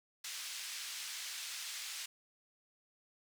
white band-pass noise, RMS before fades -44 dBFS, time 0.24-2.06 s, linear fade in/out 5 ms, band 1900 to 6600 Hz, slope 12 dB/octave, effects none

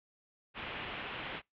white low-pass noise, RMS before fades -42 dBFS, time 0.54-1.42 s, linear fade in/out 50 ms, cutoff 3200 Hz, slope 48 dB/octave, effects noise-tail reverb RT60 0.2 s tail -26 dB re dry

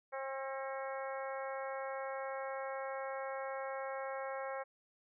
harmonic tone with a mistuned harmonic, 268.4 Hz, C4, 44 cents sharp, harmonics 2 / 3 / 4 / 5 / 6 / 7 / 8, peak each -41 / -45 / -47 / -49 / -51 / -52 / -53 dBFS, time 0.12-4.64 s, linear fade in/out 20 ms, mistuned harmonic 8, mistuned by +40 cents, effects none

